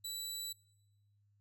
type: tone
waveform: 20% pulse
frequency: 3951 Hz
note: B7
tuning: in tune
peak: -34 dBFS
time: 0.04-0.53 s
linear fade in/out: 10 ms
effects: noise-tail reverb RT60 1.0 s tail -25 dB re dry + added 102 Hz sine -69 dBFS peak until 1.4 s